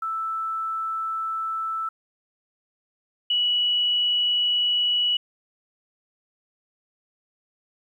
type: tone pair in turn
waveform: sine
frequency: 1320 / 2937 Hz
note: E6 / F#7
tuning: +2 / -13 cents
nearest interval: octave + major second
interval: 1385 cents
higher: second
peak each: -25 / -19 dBFS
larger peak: second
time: 0.02-1.89 / 3.3-5.17 s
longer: neither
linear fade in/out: 5 ms
effects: 10-bit